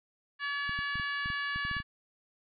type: harmonic tone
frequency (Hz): 570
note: C#5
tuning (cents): +48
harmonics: 2 / 3 / 4 / 5 / 6 / 7 / 8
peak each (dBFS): -39 / -33 / -44 / -42 / -48 / -51 / -50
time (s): 0.39-1.83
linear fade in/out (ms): 50
type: clicks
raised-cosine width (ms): 5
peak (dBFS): -29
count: 11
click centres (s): 0.694 / 0.79 / 0.956 / 0.998 / 1.259 / 1.302 / 1.56 / 1.651 / 1.713 / 1.767 / 1.802
effects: none